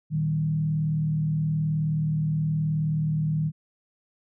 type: tone with frequency modulation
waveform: sine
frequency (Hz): 155.1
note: D#3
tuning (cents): -5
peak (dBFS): -22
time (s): 0.1-3.52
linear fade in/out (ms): 50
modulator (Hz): 39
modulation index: 0.48
effects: none